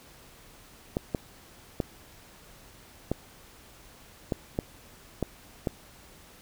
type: clicks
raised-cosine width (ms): 2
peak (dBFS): -13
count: 8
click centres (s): 0.969 / 1.148 / 1.802 / 3.116 / 4.322 / 4.589 / 5.227 / 5.672
effects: pink hiss -53 dBFS RMS until 6.41 s